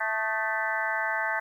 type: harmonic tone with a mistuned harmonic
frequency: 220 Hz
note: A3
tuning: in tune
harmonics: 3 / 4 / 5 / 6 / 7 / 8 / 9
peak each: -35 / -32 / -38 / -39 / -31 / -32 / -34 dBFS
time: 0-1.4 s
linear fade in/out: 10 ms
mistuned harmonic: 6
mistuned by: -100 cents
effects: 10-bit